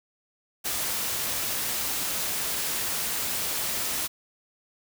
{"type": "noise", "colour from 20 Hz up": "white", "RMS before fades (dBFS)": -29, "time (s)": [0.64, 4.08], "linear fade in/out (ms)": 20, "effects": []}